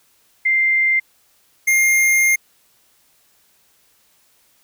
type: tone pair in turn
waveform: sine / square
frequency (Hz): 2093 / 2119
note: C7 / C7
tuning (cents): 0 / +21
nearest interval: unison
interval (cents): 21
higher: second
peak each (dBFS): -13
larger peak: neither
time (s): 0.45-1 / 1.67-2.36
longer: second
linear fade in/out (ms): 10
effects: white hiss -58 dBFS RMS until 4.63 s